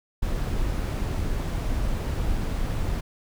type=noise; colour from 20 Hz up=brown; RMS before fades=-26 dBFS; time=0.22-3.01 s; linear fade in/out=10 ms; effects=none